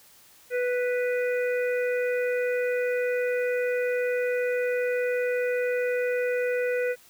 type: harmonic tone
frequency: 493.9 Hz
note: B4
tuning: in tune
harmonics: 1 / 3 / 4 / 5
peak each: -24 / -34 / -36 / -38 dBFS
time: 0.5-6.96 s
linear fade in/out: 50 ms
effects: white hiss -55 dBFS RMS until 7.09 s